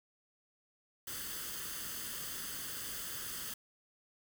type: noise with comb filter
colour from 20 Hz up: white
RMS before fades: -42 dBFS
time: 1.07-3.54 s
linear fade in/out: 5 ms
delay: 0.63 ms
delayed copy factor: +0.65
effects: none